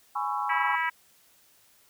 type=chord; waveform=sine; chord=C# minor seventh; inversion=second; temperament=just; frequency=831.5 / 997.9 / 1108.7 / 1330.5 Hz; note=G#5 / B5 / C#6 / E6; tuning=+2 / +18 / 0 / +16 cents; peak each=-31 / -33 / -32 / -35 dBFS; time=0.15-0.76 s; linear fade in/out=10 ms
type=harmonic tone; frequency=325.2 Hz; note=E4; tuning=23 cents flat; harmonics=3 / 4 / 5 / 6 / 7 / 8 / 9; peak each=-29 / -35 / -32 / -31 / -34 / -45 / -46 dBFS; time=0.49-0.9 s; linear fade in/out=10 ms
effects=white hiss -61 dBFS RMS until 1.89 s